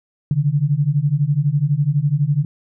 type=beating tone pair; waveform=sine; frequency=138.59 / 150.59 Hz; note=C#3 / D3; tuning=0 / +44 cents; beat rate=12 Hz; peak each=-18 / -17 dBFS; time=0.31-2.45 s; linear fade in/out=2 ms; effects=none